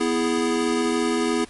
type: chord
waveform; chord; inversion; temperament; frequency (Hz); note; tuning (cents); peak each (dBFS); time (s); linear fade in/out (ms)
square; E major; second; equal; 246.9 / 329.6 / 415.3; B3 / E4 / G#4; 0 / 0 / 0; -25; 0-1.45; 10
effects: pink hiss -47 dBFS RMS until 1.49 s + MP3 48 kbps